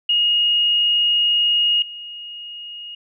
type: tone with level steps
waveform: sine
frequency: 2867 Hz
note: F7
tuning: 45 cents sharp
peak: -14 / -31 dBFS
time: 0.09-2.95 s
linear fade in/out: 5 ms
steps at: 1.82 s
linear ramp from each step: 2 ms
effects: none